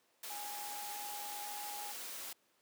sine tone in noise, 826 Hz, G#5, 10 cents flat, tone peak -45 dBFS, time 0.3-1.92 s, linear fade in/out 5 ms, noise white, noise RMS -45 dBFS, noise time 0.23-2.33 s, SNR -3 dB, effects pink hiss -73 dBFS RMS until 2.61 s + high-pass 300 Hz 12 dB/octave

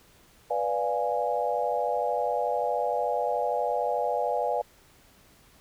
sine chord, B diminished seventh, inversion none, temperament equal, 493.9 / 587.3 / 698.5 / 830.6 Hz, B4 / D5 / F5 / Ab5, 0 / 0 / 0 / 0 cents, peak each -30 dBFS, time 0.5-4.62 s, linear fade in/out 10 ms, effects pink hiss -58 dBFS RMS until 5.6 s

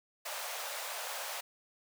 pink high-pass noise, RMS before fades -40 dBFS, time 0.25-1.41 s, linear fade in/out 10 ms, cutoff 530 Hz, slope 48 dB/octave, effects none

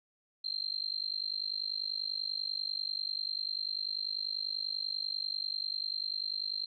sine tone with amplitude modulation, 4157 Hz, C8, 12 cents flat, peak -29 dBFS, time 0.44-6.66 s, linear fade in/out 10 ms, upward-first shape sine, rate 50.2 Hz, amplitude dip 100%, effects none

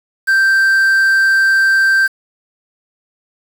triangle tone with quantisation, 1568 Hz, G6, in tune, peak -7 dBFS, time 0.27-2.08 s, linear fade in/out 20 ms, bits 5, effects none

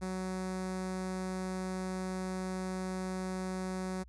sawtooth tone with notch filter, 186.3 Hz, F#3, 12 cents sharp, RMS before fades -37 dBFS, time 0.01-4.04 s, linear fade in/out 20 ms, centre 3000 Hz, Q 1.3, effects added 60 Hz sine -52 dBFS peak until 4.08 s + resampled to 24000 Hz

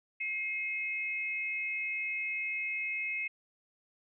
sine tone pair together, 2141 / 2552 Hz, C7 / D#7, +39 / +43 cents, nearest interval minor third, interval 304 cents, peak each -35 / -35 dBFS, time 0.2-3.28 s, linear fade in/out 10 ms, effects none

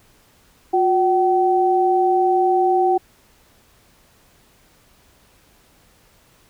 sine tone pair together, 360.4 / 762 Hz, F#4 / G5, -45 / -49 cents, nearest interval octave + minor second, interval 1296 cents, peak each -17 / -16 dBFS, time 0.73-2.98 s, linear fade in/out 10 ms, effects pink hiss -55 dBFS RMS until 6.49 s

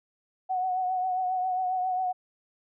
sine tone with vibrato, 740 Hz, F#5, in tune, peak -25 dBFS, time 0.49-2.13 s, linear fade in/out 20 ms, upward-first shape triangle, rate 7.4 Hz, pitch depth 41 cents each way, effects none

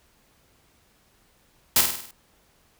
white noise with echo, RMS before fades -17 dBFS, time 1.76-1.81 s, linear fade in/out 2 ms, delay 50 ms, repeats 6, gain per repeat -5 dB, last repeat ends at 2.11 s, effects pink hiss -62 dBFS RMS until 2.79 s

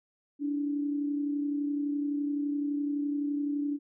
sine tone pair together, 288.2 / 320 Hz, D4 / D#4, -33 / +49 cents, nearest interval major second, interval 182 cents, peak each -28 / -40 dBFS, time 0.39-3.79 s, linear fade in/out 50 ms, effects none

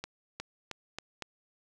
accelerating click train, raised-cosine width 0.2 ms, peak -20 dBFS, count 5, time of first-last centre 0.04-1.223 s, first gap 360 ms, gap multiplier 0.87, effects none

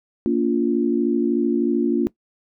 sine chord, Bb major, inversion none, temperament equal with one note detuned, 233.1 / 286.1 / 349.2 Hz, Bb3 / D4 / F4, 0 / -45 / 0 cents, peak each -21 dBFS, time 0.26-2.07 s, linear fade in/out 0 ms, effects noise-tail reverb RT60 0.1 s tail -20 dB re dry

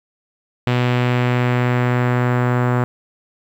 sawtooth tone with low-pass filter sweep, 123.47 Hz, B2, in tune, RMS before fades -17 dBFS, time 0.67-2.84 s, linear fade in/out 0 ms, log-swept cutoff 3000 to 1400 Hz, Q 1.6, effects 8-bit

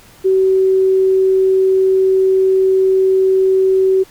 sine tone, 380 Hz, F#4, 46 cents sharp, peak -9 dBFS, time 0.24-4.04 s, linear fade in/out 20 ms, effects pink hiss -44 dBFS RMS until 4.1 s

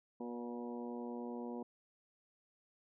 harmonic tone with a mistuned harmonic, 120.2 Hz, B2, 46 cents flat, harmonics 2 / 3 / 4 / 5 / 6 / 7 / 8, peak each -43 / -48 / -48 / -55 / -54 / -57 / -54 dBFS, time 0.2-1.63 s, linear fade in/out 5 ms, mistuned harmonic 5, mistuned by -30 cents, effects none

